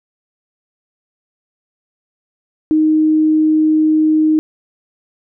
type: tone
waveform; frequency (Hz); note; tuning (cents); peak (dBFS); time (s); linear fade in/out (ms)
sine; 311.1; D#4; 0; -9; 2.71-4.39; 0
effects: none